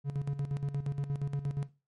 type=tone with tremolo; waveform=triangle; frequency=141.2 Hz; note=C#3; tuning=32 cents sharp; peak=-26 dBFS; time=0.04-1.69 s; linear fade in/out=50 ms; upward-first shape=square; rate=8.5 Hz; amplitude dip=65%; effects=noise-tail reverb RT60 0.3 s tail -18 dB re dry + MP3 48 kbps